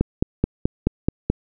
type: click train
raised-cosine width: 3 ms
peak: -4 dBFS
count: 7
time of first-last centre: 0.01-1.3 s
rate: 4.65 Hz
effects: none